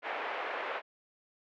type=band-pass noise; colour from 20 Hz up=pink; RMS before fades=-37 dBFS; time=0.02-0.82 s; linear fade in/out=50 ms; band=470 to 2500 Hz; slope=24 dB/octave; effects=none